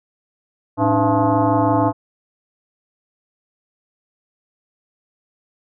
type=tone with frequency modulation; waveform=sine; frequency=281 Hz; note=C#4; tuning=24 cents sharp; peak=-13 dBFS; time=0.77-1.93 s; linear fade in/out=50 ms; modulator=196 Hz; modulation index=3.9; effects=none